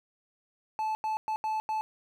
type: tone bursts at uneven times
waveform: triangle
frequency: 870 Hz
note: A5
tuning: 20 cents flat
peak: -26 dBFS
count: 5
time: 0.79-0.95 / 1.04-1.17 / 1.28-1.36 / 1.44-1.6 / 1.69-1.81 s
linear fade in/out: 0 ms
effects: none